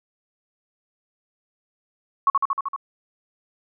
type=tone with echo; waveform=sine; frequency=1105 Hz; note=C#6; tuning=6 cents flat; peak=-13 dBFS; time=2.27-2.3 s; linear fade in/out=2 ms; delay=77 ms; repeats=6; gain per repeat=-2 dB; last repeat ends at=2.762 s; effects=none